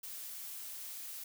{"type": "noise", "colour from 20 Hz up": "blue", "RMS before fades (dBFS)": -45, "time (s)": [0.03, 1.24], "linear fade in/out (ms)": 5, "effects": []}